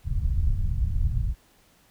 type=low-pass noise; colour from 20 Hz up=pink; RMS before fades=-24 dBFS; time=0.04-1.35 s; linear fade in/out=50 ms; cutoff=110 Hz; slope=24 dB/octave; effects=pink hiss -60 dBFS RMS until 1.9 s